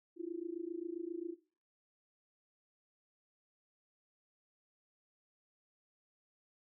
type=tone with amplitude modulation; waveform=sine; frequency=340.8 Hz; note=F4; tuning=42 cents flat; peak=-35 dBFS; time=0.16-1.36 s; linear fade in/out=50 ms; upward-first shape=sine; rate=27.5 Hz; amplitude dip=100%; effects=noise-tail reverb RT60 0.4 s tail -18 dB re dry